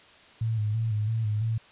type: tone with vibrato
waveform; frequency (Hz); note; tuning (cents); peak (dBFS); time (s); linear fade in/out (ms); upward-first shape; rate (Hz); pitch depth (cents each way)
sine; 109.3; A2; -11; -24; 0.41-1.58; 5; square; 3; 54
effects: white hiss -53 dBFS RMS until 1.71 s + resampled to 8000 Hz